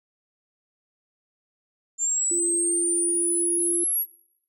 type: linear sweep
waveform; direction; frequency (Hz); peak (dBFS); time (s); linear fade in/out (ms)
sine; up; 7220 to 11470; -21; 1.98-4.06; 50
type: tone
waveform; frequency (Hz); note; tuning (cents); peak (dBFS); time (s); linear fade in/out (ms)
sine; 343.5; F4; -29; -26; 2.31-3.84; 5
effects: noise-tail reverb RT60 0.7 s tail -21 dB re dry + tanh soft clip ceiling -13 dBFS